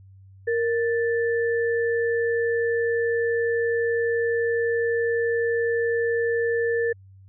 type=tone pair together; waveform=sine; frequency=465.9 / 1760 Hz; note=A#4 / A6; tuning=-1 / 0 cents; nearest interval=octave + major seventh; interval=2301 cents; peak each=-21 / -28 dBFS; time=0.47-6.93 s; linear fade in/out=10 ms; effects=added 96 Hz sine -46 dBFS peak until 7.28 s

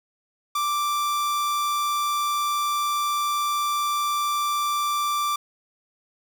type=tone; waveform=45% pulse; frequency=1174.7 Hz; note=D6; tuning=in tune; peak=-22 dBFS; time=0.55-5.36 s; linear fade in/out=5 ms; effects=none

